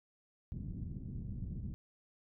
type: low-pass noise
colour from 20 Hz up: white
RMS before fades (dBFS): -42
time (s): 0.52-1.74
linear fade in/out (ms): 0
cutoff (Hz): 190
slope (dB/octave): 24
effects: none